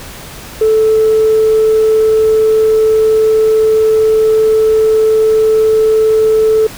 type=tone; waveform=sine; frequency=437.8 Hz; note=A4; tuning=9 cents flat; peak=-5 dBFS; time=0.61-6.67 s; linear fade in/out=5 ms; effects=tanh soft clip ceiling -3 dBFS + pink hiss -30 dBFS RMS until 6.77 s